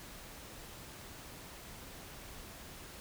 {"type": "silence", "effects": ["pink hiss -50 dBFS RMS until 3 s"]}